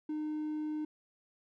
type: tone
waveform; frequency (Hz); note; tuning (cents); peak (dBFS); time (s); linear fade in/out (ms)
triangle; 305.5; D#4; -32; -31; 0.09-0.85; 5
effects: tanh soft clip ceiling -27 dBFS